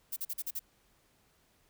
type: noise bursts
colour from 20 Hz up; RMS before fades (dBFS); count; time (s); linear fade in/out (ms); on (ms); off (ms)
violet; -36; 6; 0.12-0.595; 10; 45; 41
effects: pink hiss -69 dBFS RMS until 1.69 s